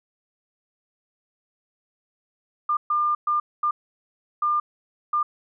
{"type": "tone bursts at uneven times", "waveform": "sine", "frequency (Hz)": 1200, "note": "D6", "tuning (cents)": 37, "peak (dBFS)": -19, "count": 6, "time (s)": [[2.69, 2.77], [2.9, 3.15], [3.27, 3.4], [3.63, 3.71], [4.42, 4.6], [5.13, 5.23]], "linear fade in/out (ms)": 5, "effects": []}